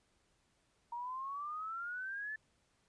sine exponential sweep, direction up, 936 to 1760 Hz, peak -39 dBFS, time 0.92-2.36 s, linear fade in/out 5 ms, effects pink hiss -75 dBFS RMS until 2.88 s + resampled to 22050 Hz

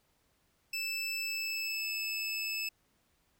25% pulse tone with pitch glide, 2637 to 2616 Hz, E7 to E7, 0 to -14 cents, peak -30 dBFS, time 0.73-2.69 s, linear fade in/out 5 ms, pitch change -14 cents, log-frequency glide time 1.17-1.96 s, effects pink hiss -73 dBFS RMS until 3.39 s

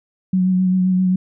sine tone with vibrato, 184.9 Hz, F#3, 1 cent flat, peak -13 dBFS, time 0.33-1.16 s, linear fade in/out 5 ms, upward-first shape sine, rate 7.6 Hz, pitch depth 22 cents each way, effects none

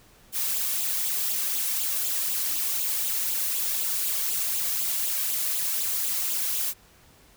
blue noise with flanger, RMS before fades -27 dBFS, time 0.32-6.74 s, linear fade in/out 50 ms, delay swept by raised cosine 0.26 to 1.86 ms, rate 4 Hz, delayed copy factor +0.6, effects pink hiss -56 dBFS RMS until 7.36 s

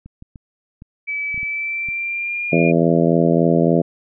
clicks, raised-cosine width 5 ms, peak -25 dBFS, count 8, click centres 0.06 / 0.224 / 0.358 / 0.821 / 1.344 / 1.378 / 1.431 / 1.887 s
sine tone with pitch glide, 2298 to 2416 Hz, D7 to D7, -38 to +48 cents, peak -21 dBFS, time 1.07-2.72 s, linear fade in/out 20 ms, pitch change +86 cents, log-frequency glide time 1.38-2.46 s
harmonic tone, 83.5 Hz, E2, 23 cents sharp, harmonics 2 / 3 / 4 / 5 / 6 / 7 / 8, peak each -17 / -19 / -20 / -21 / -22 / -22 / -23 dBFS, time 2.52-3.82 s, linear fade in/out 10 ms
effects none

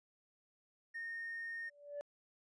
triangle tone, 1840 Hz, A#6, 23 cents flat, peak -38 dBFS, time 0.94-1.7 s, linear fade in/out 20 ms
sine tone with exponential growth, 579 Hz, D5, 25 cents flat, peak -36 dBFS, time 1.62-2.01 s, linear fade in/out 0 ms, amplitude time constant 83 ms
effects tanh soft clip ceiling -38 dBFS + resampled to 22050 Hz

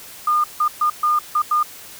sine tone bursts at uneven times, 1215 Hz, D#6, 42 cents flat, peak -14 dBFS, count 6, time 0.27-0.44 / 0.6-0.68 / 0.81-0.9 / 1.03-1.19 / 1.35-1.42 / 1.51-1.63 s, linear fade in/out 5 ms, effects white hiss -39 dBFS RMS until 1.99 s

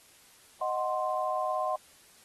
sine chord, C diminished, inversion first, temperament equal, 622.3 / 740 / 1046.5 Hz, Eb5 / Gb5 / C6, 0 / 0 / 0 cents, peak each -32 dBFS, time 0.61-1.76 s, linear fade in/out 5 ms, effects white hiss -58 dBFS RMS until 2.24 s + AAC 32 kbps

